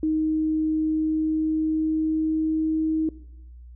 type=tone with pitch glide; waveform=sine; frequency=312.8 to 316.1 Hz; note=D#4 to D#4; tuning=+9 to +27 cents; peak=-20 dBFS; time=0.03-3.09 s; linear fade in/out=2 ms; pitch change=+18 cents; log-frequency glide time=0.88-2.94 s; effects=noise-tail reverb RT60 0.9 s tail -19 dB re dry + added 60 Hz sine -41 dBFS peak until 3.75 s